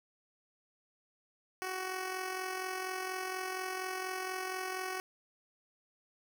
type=tone with amplitude modulation; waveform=10% pulse; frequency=373.5 Hz; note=F#4; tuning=16 cents sharp; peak=-26 dBFS; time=1.62-5 s; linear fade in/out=0 ms; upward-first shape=sine; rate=44.2 Hz; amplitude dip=45%; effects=none